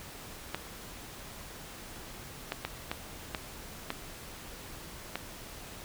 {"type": "clicks", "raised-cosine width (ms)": 0.3, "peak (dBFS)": -16, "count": 7, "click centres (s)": [0.546, 2.521, 2.65, 2.915, 3.348, 3.904, 5.156], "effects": ["pink hiss -46 dBFS RMS until 5.84 s"]}